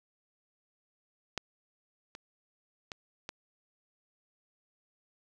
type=clicks; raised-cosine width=0.2 ms; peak=-15 / -27 / -22 / -21 dBFS; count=4; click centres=1.377 / 2.151 / 2.918 / 3.291 s; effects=none